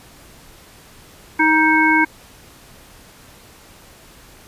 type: harmonic tone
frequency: 314 Hz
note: D#4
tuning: 16 cents sharp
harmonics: 1 / 3 / 5 / 7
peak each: -17 / -17 / -17 / -17 dBFS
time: 1.39-2.05 s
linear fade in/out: 10 ms
effects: pink hiss -45 dBFS RMS until 4.47 s + resampled to 32000 Hz